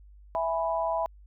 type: chord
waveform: sine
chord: E major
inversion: none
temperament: equal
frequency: 659.3 / 830.6 / 987.8 Hz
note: E5 / G#5 / B5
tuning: 0 / 0 / 0 cents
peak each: -28 / -33 / -30 dBFS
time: 0.35-1.06 s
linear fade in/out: 0 ms
effects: added 50 Hz sine -49 dBFS peak until 1.26 s